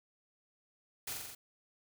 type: noise with echo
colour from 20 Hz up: white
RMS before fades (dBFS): -40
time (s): 1.07-1.13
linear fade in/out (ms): 5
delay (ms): 44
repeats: 5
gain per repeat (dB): -2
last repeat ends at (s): 1.35
effects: none